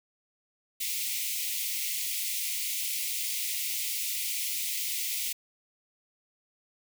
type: high-pass noise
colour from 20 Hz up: white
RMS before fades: -32 dBFS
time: 0.8-5.33 s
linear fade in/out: 10 ms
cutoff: 2000 Hz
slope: 96 dB/octave
effects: none